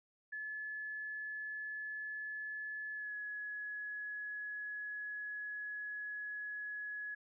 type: tone with pitch glide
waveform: sine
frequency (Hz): 1718 to 1688.5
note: A6 to G#6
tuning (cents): -42 to +28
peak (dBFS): -40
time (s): 0.32-7.15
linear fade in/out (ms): 10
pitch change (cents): -30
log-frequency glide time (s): 2.93-3.14
effects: none